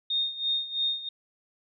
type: tone with tremolo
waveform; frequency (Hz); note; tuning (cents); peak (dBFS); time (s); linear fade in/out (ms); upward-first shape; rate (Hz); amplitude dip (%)
sine; 3682; A#7; -22; -23; 0.1-1.09; 5; sine; 3; 80
effects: none